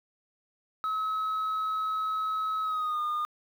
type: tone with pitch glide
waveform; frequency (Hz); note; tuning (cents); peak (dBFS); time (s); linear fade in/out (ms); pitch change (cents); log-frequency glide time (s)
sine; 1285 to 1218.5; E6 to D#6; -45 to -37; -25; 0.84-3.25; 0; -92; 2.63-3
effects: tanh soft clip ceiling -26 dBFS + 9-bit

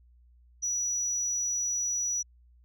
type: tone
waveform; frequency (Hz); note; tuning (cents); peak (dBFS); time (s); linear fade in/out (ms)
sine; 5870; F#8; -15; -26; 0.62-2.23; 20
effects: tanh soft clip ceiling -24 dBFS + added 60 Hz sine -56 dBFS peak until 2.64 s

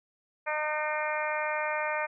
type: harmonic tone with a mistuned harmonic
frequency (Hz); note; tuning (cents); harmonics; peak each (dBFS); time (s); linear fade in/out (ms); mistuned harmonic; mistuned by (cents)
304.6; D#4; -37; 2 / 3 / 4 / 5 / 6 / 7 / 8; -33 / -34 / -37 / -37 / -37 / -38 / -38; 0.46-2.07; 20; 8; -30
effects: none

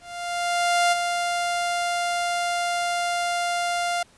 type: tone with ADSR envelope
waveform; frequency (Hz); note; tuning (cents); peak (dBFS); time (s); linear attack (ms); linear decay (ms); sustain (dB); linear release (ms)
sawtooth; 698.5; F5; 0; -13; 0-4.03; 920; 20; -6; 5
effects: pink hiss -56 dBFS RMS until 4.17 s + resampled to 24000 Hz

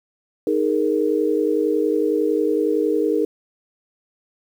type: chord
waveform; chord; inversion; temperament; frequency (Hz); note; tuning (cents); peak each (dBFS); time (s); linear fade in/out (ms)
sine; D# suspended fourth; none; equal; 311.1 / 415.3 / 466.2; D#4 / G#4 / A#4; 0 / 0 / 0; -21; 0.47-3.25; 2
effects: 8-bit

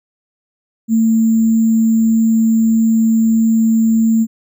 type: tone with sample-and-hold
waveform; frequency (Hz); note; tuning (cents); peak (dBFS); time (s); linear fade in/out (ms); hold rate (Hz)
sine; 224.2; A3; +33; -9; 0.88-4.27; 50; 7350
effects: none

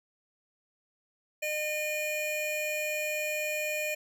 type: tone pair together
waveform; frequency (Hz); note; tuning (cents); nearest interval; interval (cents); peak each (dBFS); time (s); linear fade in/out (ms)
square; 608 / 2432; D#5 / D#7; -40 / -40; 2 octaves; 2400; -34 / -33; 1.42-3.95; 10
effects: none

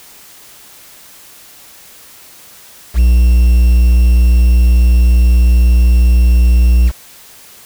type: tone with quantisation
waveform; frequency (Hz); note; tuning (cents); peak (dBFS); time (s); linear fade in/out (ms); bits
triangle; 60; B1; -49; -3; 2.94-6.92; 50; 5
effects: white hiss -39 dBFS RMS until 7.65 s

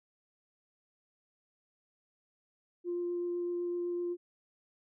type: tone with vibrato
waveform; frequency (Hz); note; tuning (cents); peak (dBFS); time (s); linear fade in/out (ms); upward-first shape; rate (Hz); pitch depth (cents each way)
sine; 350; F4; +4; -31; 2.84-4.17; 50; triangle; 7.9; 9
effects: tanh soft clip ceiling -27 dBFS

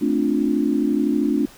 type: chord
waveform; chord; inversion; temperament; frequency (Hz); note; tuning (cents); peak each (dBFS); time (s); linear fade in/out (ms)
sine; D minor seventh; second; equal; 220 / 261.6 / 293.7 / 349.2; A3 / C4 / D4 / F4; 0 / 0 / 0 / 0; -23 / -23 / -20 / -26; 0.01-1.46; 10
effects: pink hiss -46 dBFS RMS until 1.57 s

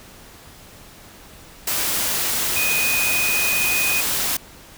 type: tone in noise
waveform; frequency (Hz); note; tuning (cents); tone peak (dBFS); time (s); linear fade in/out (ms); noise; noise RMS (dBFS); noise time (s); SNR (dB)
sine; 2489; D#7; 0; -20; 2.56-4.01; 5; white; -22; 1.67-4.37; -1
effects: pink hiss -44 dBFS RMS until 4.77 s

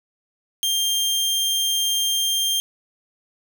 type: tone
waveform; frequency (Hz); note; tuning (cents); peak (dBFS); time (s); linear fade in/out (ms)
sawtooth; 3189; G7; +29; -16; 0.63-2.6; 0
effects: none

